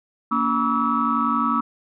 sine tone cluster, 232.4 / 283.6 / 965 / 1142 / 1299 Hz, A#3 / C#4 / B5 / D6 / E6, -5 / +40 / -40 / -49 / -26 cents, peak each -24 / -27 / -29 / -23 / -22 dBFS, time 0.31-1.61 s, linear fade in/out 10 ms, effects tanh soft clip ceiling -8 dBFS

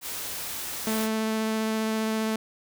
white noise, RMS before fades -34 dBFS, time 0.01-1.09 s, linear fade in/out 50 ms
sawtooth tone with vibrato, 219.7 Hz, A3, 2 cents flat, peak -21 dBFS, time 0.87-2.36 s, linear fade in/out 2 ms, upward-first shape triangle, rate 15 Hz, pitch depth 9 cents each way
effects none

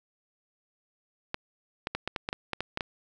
clicks, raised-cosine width 0.3 ms, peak -14 dBFS, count 11, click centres 1.344 / 1.871 / 1.95 / 2.076 / 2.162 / 2.289 / 2.329 / 2.533 / 2.606 / 2.774 / 2.808 s, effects none

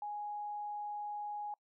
sine tone, 830.6 Hz, G#5, in tune, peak -38 dBFS, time 0.02-1.54 s, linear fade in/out 2 ms, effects noise-tail reverb RT60 0.1 s tail -25 dB re dry

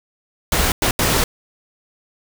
pink noise bursts at uneven times, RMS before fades -17 dBFS, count 3, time 0.52-0.72 / 0.82-0.91 / 0.99-1.24 s, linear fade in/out 2 ms, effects none

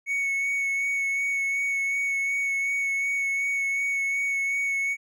triangle tone with vibrato, 2217 Hz, C#7, in tune, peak -22 dBFS, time 0.06-4.97 s, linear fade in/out 50 ms, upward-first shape sine, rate 2.7 Hz, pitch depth 15 cents each way, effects none

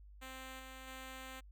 5% pulse tone with level steps, 261.6 Hz, C4, in tune, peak -36 / -39 / -36 dBFS, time 0.21-1.41 s, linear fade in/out 20 ms, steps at 0.59 / 0.87 s, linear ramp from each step 10 ms, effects added 50 Hz sine -54 dBFS peak until 1.51 s

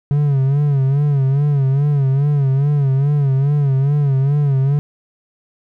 triangle tone with vibrato, 140 Hz, C#3, 18 cents sharp, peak -10 dBFS, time 0.11-4.79 s, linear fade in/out 0 ms, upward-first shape sine, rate 2.4 Hz, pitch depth 90 cents each way, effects none

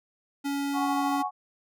square tone, 281.2 Hz, C#4, 25 cents sharp, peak -28 dBFS, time 0.44-1.23 s, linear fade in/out 20 ms
sine chord, F# suspended second, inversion none, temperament equal, 740 / 830.6 / 1108.7 Hz, F#5 / G#5 / C#6, 0 / 0 / 0 cents, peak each -31 dBFS, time 0.73-1.31 s, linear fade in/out 50 ms
effects none

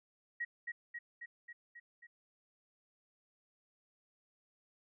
sine tone with echo, 1900 Hz, A#6, 33 cents sharp, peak -35 dBFS, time 0.4-0.45 s, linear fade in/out 10 ms, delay 270 ms, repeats 6, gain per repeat -3 dB, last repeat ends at 2.07 s, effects none

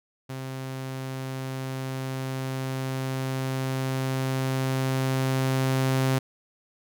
sawtooth tone with level ramp, 132 Hz, C3, 16 cents sharp, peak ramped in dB -29 to -17 dBFS, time 0.29-6.19 s, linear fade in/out 10 ms, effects none

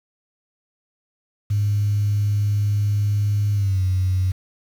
sine tone with pitch glide, 103.1 to 92.92 Hz, G#2 to F#2, -12 to +8 cents, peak -16 dBFS, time 1.5-4.32 s, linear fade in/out 10 ms, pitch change -180 cents, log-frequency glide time 3.53-3.83 s, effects tanh soft clip ceiling -12 dBFS + 7-bit

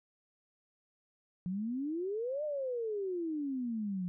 sine exponential two-way sweep, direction up then down, 174.61 to 615 to 174.61 Hz, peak -33 dBFS, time 1.46-4.08 s, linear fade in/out 0 ms, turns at 2.44 s, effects none

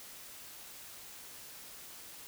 silence, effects white hiss -50 dBFS RMS until 2.27 s

